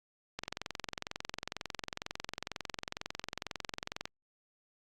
click train, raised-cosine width 0.2 ms, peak -19 dBFS, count 82, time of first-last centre 0.39-4.055 s, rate 22.1 Hz, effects Opus 48 kbps

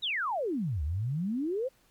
sine exponential two-way sweep, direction down then up, 3969 to 69.3 to 550 Hz, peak -28 dBFS, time 0.02-1.69 s, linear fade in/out 20 ms, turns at 0.83 s, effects pink hiss -66 dBFS RMS until 1.9 s + MP3 96 kbps

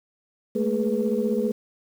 sine tone cluster, 212.5 / 228 / 419.1 / 491.1 Hz, G#3 / A#3 / G#4 / B4, +40 / -38 / +16 / -10 cents, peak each -26 / -26 / -26 / -27 dBFS, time 0.55-1.52 s, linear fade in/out 10 ms, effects tanh soft clip ceiling -11 dBFS + 8-bit

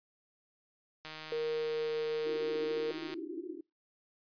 click train, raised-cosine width 0.2 ms, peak -27 dBFS, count 327, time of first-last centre 1.05-3.14 s, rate 156 Hz
sine tone with pitch glide, 466.2 to 461.4 Hz, A#4 to A#4, 0 to -18 cents, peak -31 dBFS, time 1.32-2.91 s, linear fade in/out 2 ms, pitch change -18 cents, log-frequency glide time 1.49-2 s
white band-pass noise, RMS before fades -42 dBFS, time 2.25-3.61 s, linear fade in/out 10 ms, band 300 to 370 Hz, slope 96 dB/octave
effects noise-tail reverb RT60 0.2 s tail -23 dB re dry + resampled to 11025 Hz

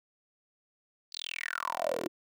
10% pulse tone with high-pass filter sweep, 41.49 Hz, E1, 12 cents sharp, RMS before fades -35 dBFS, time 1.12-2.08 s, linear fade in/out 10 ms, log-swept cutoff 4600 to 340 Hz, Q 9.4, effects none

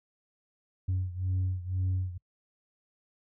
sine beating tone pair, 92 / 94 Hz, F#2 / F#2, -9 / +28 cents, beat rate 2 Hz, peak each -28 / -31 dBFS, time 0.88-2.18 s, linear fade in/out 10 ms, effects noise-tail reverb RT60 0.1 s tail -26 dB re dry + tanh soft clip ceiling -24 dBFS

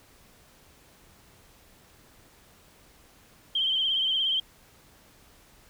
sine tone with vibrato, 3136 Hz, G7, in tune, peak -23 dBFS, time 3.55-4.4 s, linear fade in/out 5 ms, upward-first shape triangle, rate 17 Hz, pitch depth 65 cents each way, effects pink hiss -57 dBFS RMS until 5.69 s

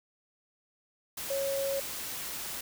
sine tone in noise, 550 Hz, C#5, 14 cents flat, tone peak -29 dBFS, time 1.3-1.8 s, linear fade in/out 5 ms, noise white, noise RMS -38 dBFS, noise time 1.17-2.61 s, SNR +6 dB, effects none

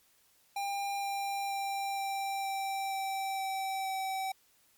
square tone with pitch steps, 799 / 794.4 / 789.8 / 785.3 / 780.8 / 776.3 / 771.8 / 767.3 Hz, G5 / G5 / G5 / G5 / G5 / G5 / G5 / G5, +33 / +23 / +13 / +3 / -7 / -17 / -27 / -37 cents, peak -33 dBFS, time 0.56-4.32 s, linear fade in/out 5 ms, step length 470 ms, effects white hiss -67 dBFS RMS until 4.77 s + MP3 96 kbps

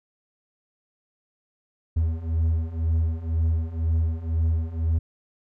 triangle beating tone pair, 80 / 82 Hz, D#2 / E2, +49 / -9 cents, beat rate 2 Hz, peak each -24 / -21 dBFS, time 1.96-4.99 s, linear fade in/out 10 ms, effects none

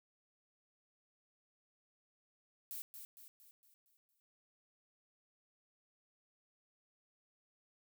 violet noise with echo, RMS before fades -45 dBFS, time 2.71-2.82 s, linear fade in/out 0 ms, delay 230 ms, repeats 6, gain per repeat -6 dB, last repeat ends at 4.2 s, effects none

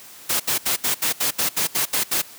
white noise bursts, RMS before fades -21 dBFS, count 11, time 0.29-2.22 s, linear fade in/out 10 ms, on 110 ms, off 72 ms, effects white hiss -43 dBFS RMS until 2.38 s + high-pass 100 Hz 12 dB/octave

